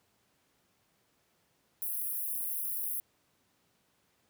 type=high-pass noise; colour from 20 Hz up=white; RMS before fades=-35 dBFS; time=1.82-3 s; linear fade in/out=0 ms; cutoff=9900 Hz; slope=96 dB/octave; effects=pink hiss -72 dBFS RMS until 4.29 s + high-pass 100 Hz 12 dB/octave